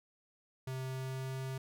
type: tone with pitch glide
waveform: square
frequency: 130.81 to 132.1 Hz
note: C3 to C3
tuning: 0 to +17 cents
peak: -38 dBFS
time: 0.67-1.58 s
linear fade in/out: 5 ms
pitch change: +17 cents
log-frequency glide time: 0.83-1.38 s
effects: none